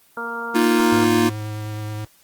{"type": "harmonic tone", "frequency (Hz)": 233.1, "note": "A#3", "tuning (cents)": 0, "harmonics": [1, 2, 3, 4, 5, 6], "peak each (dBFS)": [-36, -32, -40, -31, -35, -28], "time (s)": [0.17, 1.04], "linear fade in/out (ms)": 2}
{"type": "chord", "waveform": "square", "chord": "Bb suspended fourth", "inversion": "none", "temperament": "just", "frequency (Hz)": [233.1, 310.8, 349.6], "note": ["Bb3", "Eb4", "F4"], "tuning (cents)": [0, -2, 2], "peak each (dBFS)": [-20, -21, -19], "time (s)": [0.54, 1.3], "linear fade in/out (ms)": 20}
{"type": "tone with vibrato", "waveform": "square", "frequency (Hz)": 106.6, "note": "G#2", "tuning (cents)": 46, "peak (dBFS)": -27, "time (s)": [0.92, 2.05], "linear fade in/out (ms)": 5, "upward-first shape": "sine", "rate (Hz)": 9.4, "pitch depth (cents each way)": 11}
{"effects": ["white hiss -55 dBFS RMS until 2.23 s", "Opus 24 kbps"]}